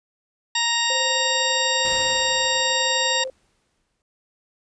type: harmonic tone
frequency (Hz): 932.3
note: A#5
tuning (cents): 0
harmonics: 1 / 2 / 3 / 4 / 5 / 6 / 8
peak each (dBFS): -27 / -26 / -27 / -24 / -30 / -31 / -28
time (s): 0.55-3.24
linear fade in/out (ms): 5
type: tone with tremolo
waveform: sine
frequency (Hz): 523.3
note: C5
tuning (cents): 0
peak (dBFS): -26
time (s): 0.9-3.3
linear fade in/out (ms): 2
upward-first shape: square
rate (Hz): 20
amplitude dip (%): 35
type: noise with exponential decay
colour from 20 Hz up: pink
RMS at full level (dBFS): -35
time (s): 1.85-4.02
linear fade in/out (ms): 0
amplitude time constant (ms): 470
effects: resampled to 22050 Hz